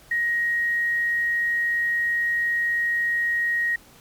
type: tone with quantisation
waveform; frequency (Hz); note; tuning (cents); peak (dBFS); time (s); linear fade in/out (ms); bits
sine; 1883; A#6; +17; -20; 0.11-3.76; 5; 8
effects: pink hiss -51 dBFS RMS until 4 s + MP3 96 kbps